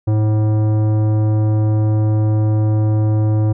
sine tone with tanh clipping, 107.6 Hz, A2, 38 cents flat, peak -14 dBFS, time 0.07-3.53 s, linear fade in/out 10 ms, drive 14 dB, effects none

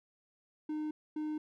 triangle tone bursts at uneven times, 305.9 Hz, D#4, 29 cents flat, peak -32 dBFS, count 2, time 0.69-0.91 / 1.16-1.38 s, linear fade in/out 5 ms, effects none

